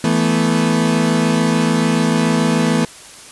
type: chord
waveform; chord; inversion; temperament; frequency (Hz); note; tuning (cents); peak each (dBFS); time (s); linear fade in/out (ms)
35% pulse; E suspended fourth; none; equal; 164.81 / 220 / 246.9; E3 / A3 / B3; 0 / 0 / 0; -16; 0.04-2.85; 2
effects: white hiss -38 dBFS RMS until 3.31 s + resampled to 24000 Hz